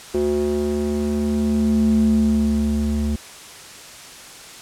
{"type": "tone with band-pass filter sweep", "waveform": "square", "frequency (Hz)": 73.42, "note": "D2", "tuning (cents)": 0, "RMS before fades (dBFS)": -19, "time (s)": [0.14, 3.16], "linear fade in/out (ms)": 5, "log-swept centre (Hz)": [370, 160], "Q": 4, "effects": ["white hiss -39 dBFS RMS until 4.61 s", "low-pass 9000 Hz 12 dB/octave"]}